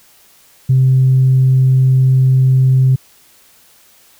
sine tone, 130.81 Hz, C3, in tune, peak -6 dBFS, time 0.69-2.96 s, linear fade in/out 10 ms, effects tanh soft clip ceiling -3 dBFS + white hiss -48 dBFS RMS until 4.19 s

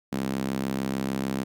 sawtooth tone with high-pass filter, 66.7 Hz, C2, 34 cents sharp, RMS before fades -29 dBFS, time 0.12-1.44 s, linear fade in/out 10 ms, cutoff 210 Hz, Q 2.4, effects none

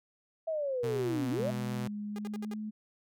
sine linear two-way sweep, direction down then up, 659.3 to 239.3 to 659.3 Hz, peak -30 dBFS, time 0.47-1.51 s, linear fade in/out 10 ms, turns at 1.3 s
sawtooth tone with vibrato, 124.2 Hz, B2, 10 cents sharp, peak -31 dBFS, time 0.83-1.88 s, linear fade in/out 10 ms, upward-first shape sine, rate 8.1 Hz, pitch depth 10 cents each way
sine tone with pitch glide, 207.7 to 213.9 Hz, G#3 to A3, 0 to -49 cents, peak -35 dBFS, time 1.38-2.71 s, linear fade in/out 20 ms, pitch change +51 cents, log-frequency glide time 2.1-2.54 s
sawtooth tone bursts, 407.7 Hz, G#4, 32 cents flat, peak -38 dBFS, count 5, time 2.16-2.536 s, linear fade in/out 0 ms, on 24 ms, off 64 ms
effects none

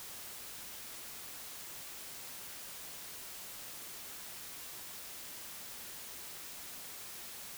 silence, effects white hiss -47 dBFS RMS until 7.57 s

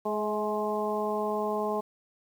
harmonic tone with a mistuned harmonic, 210.8 Hz, G#3, 26 cents sharp, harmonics 1 / 2 / 3 / 4 / 5, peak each -35 / -31 / -33 / -34 / -35 dBFS, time 0.05-1.81 s, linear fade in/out 10 ms, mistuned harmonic 3, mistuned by +26 cents, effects 9-bit

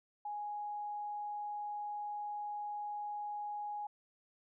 sine tone, 830.6 Hz, G#5, in tune, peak -38 dBFS, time 0.25-3.87 s, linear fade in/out 5 ms, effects none

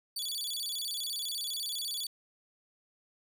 sawtooth tone with vibrato, 3951 Hz, B7, in tune, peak -31 dBFS, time 0.16-2.07 s, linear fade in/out 5 ms, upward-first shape square, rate 16 Hz, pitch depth 250 cents each way, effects none

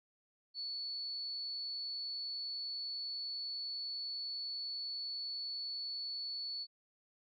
sine tone, 4435 Hz, C#8, in tune, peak -38 dBFS, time 0.54-6.67 s, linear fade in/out 50 ms, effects MP3 48 kbps

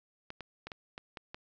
clicks, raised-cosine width 0.3 ms, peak -26 dBFS, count 7, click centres 0.304 / 0.407 / 0.67 / 0.718 / 0.979 / 1.172 / 1.345 s, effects resampled to 16000 Hz + 11-bit

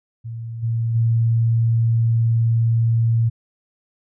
sine tone with level steps, 114.9 Hz, A#2, 25 cents flat, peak -27 / -18 / -14 dBFS, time 0.24-3.3 s, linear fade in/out 20 ms, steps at 0.62 / 0.94 s, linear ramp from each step 20 ms, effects none

